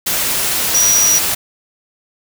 sine tone in noise, 5800 Hz, F#8, 35 cents flat, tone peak -10 dBFS, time 0.74-1.19 s, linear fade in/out 10 ms, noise white, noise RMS -17 dBFS, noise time 0.06-1.35 s, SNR +4 dB, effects none

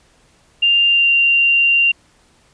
sine tone with pitch glide, 2794 to 2773 Hz, F7 to F7, 0 to -13 cents, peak -10 dBFS, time 0.62-1.92 s, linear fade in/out 10 ms, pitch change -13 cents, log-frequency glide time 0.87-1.1 s, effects pink hiss -54 dBFS RMS until 2.53 s + resampled to 22050 Hz

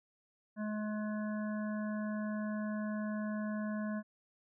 harmonic tone, 212.4 Hz, G#3, 39 cents sharp, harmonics 1 / 3 / 5 / 7 / 8, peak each -35 / -44 / -49 / -50 / -51 dBFS, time 0.56-4.03 s, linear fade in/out 50 ms, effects none

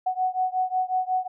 sine beating tone pair, 740 / 745.5 Hz, F#5 / F#5, 0 / +13 cents, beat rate 5.5 Hz, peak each -25 / -26 dBFS, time 0.06-1.28 s, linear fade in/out 10 ms, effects none

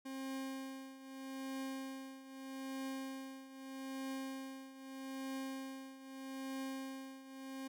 40% pulse tone with tremolo, 266.9 Hz, C4, 35 cents sharp, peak -39 dBFS, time 0.05-7.68 s, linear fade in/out 10 ms, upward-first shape triangle, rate 0.8 Hz, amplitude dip 80%, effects none

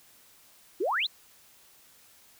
sine exponential sweep, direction up, 319.7 to 4357 Hz, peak -25 dBFS, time 0.8-1.07 s, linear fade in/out 10 ms, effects white hiss -58 dBFS RMS until 2.39 s

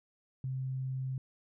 sine tone, 131.2 Hz, C3, 5 cents sharp, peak -33 dBFS, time 0.44-1.18 s, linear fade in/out 2 ms, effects none

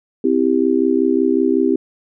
sine chord, C major, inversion none, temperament just, 261.6 / 327 / 392.4 Hz, C4 / E4 / G4, 0 / -14 / +2 cents, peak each -17 dBFS, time 0.24-1.76 s, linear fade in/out 5 ms, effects none

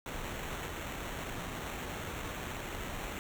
pink noise with sample-and-hold, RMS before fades -40 dBFS, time 0.06-3.19 s, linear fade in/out 0 ms, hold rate 4900 Hz, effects none

